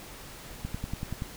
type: click train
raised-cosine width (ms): 5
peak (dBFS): -20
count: 7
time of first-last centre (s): 0.65-1.221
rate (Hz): 10.5
effects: pink hiss -45 dBFS RMS until 1.36 s